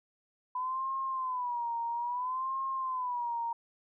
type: tone with vibrato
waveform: sine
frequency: 998 Hz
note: B5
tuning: 18 cents sharp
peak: -31 dBFS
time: 0.55-3.53 s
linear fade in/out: 5 ms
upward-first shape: sine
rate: 0.6 Hz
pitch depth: 120 cents each way
effects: none